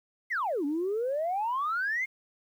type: exponential two-way sweep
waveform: sine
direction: down then up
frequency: 2175 to 277.2 to 2175 Hz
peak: -26 dBFS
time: 0.3-2.06 s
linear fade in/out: 20 ms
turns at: 0.65 s
effects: tanh soft clip ceiling -23 dBFS + 10-bit